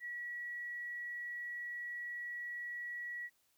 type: tone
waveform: sine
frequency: 1929 Hz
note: B6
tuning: 41 cents flat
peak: -40 dBFS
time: 0-3.3 s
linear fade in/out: 50 ms
effects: white hiss -75 dBFS RMS until 3.57 s